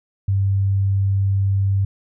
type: tone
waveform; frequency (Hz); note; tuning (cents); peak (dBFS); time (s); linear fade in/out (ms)
sine; 98; G2; 0; -15; 0.28-1.85; 5
effects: none